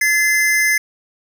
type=tone pair together; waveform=square; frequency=1716.4 / 2067 Hz; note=A6 / C7; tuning=-43 / -22 cents; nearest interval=minor third; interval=321 cents; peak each=-19 / -15 dBFS; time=0.01-0.78 s; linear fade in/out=5 ms; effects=none